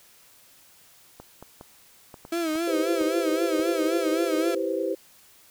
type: clicks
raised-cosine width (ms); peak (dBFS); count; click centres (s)
1; -27; 8; 1.2 / 1.426 / 1.611 / 2.142 / 2.251 / 2.556 / 3.013 / 3.596
type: tone with vibrato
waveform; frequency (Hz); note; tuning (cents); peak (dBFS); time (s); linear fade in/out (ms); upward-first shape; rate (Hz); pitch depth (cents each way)
35% pulse; 325.7; E4; -21; -23; 2.32-4.55; 5; sine; 3.8; 90
type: chord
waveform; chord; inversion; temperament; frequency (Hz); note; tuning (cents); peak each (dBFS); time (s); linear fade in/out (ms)
sine; C major seventh; first; equal; 329.6 / 392 / 493.9 / 523.3; E4 / G4 / B4 / C5; 0 / 0 / 0 / 0; -30 / -29 / -32 / -29; 2.67-4.95; 10
effects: white hiss -55 dBFS RMS until 5.5 s